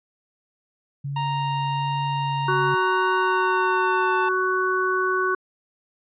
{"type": "tone with vibrato", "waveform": "sine", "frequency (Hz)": 140, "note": "C#3", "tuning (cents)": 18, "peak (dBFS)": -26, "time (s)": [1.04, 2.75], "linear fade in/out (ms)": 10, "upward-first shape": "sine", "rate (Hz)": 1.3, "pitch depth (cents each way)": 10}
{"type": "tone with pitch glide", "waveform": "45% pulse", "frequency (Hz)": [932.3, 888.7], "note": ["A#5", "A5"], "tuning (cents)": [0, 17], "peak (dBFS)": -24, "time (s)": [1.16, 4.29], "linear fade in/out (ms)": 5, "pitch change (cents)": -83, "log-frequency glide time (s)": [3.17, 4.17]}
{"type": "harmonic tone", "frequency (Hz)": 372.5, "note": "F#4", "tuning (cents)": 12, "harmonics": [1, 3, 4], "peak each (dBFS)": [-24, -24, -24], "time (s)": [2.48, 5.35], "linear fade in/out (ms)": 5}
{"effects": ["resampled to 8000 Hz"]}